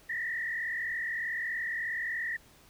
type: tone with frequency modulation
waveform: sine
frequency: 1874 Hz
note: A#6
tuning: 9 cents sharp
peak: -31 dBFS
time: 0.09-2.37 s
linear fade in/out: 10 ms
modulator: 41.6 Hz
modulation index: 2.1
effects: pink hiss -59 dBFS RMS until 2.69 s